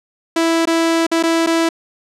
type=tone with dropouts; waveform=sawtooth; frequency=330 Hz; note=E4; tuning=2 cents sharp; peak=-9 dBFS; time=0.36-1.69 s; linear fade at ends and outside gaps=5 ms; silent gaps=0.655-0.672 / 1.067-1.115 / 1.228-1.235 / 1.464-1.47 s; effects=low-pass 9000 Hz 12 dB/octave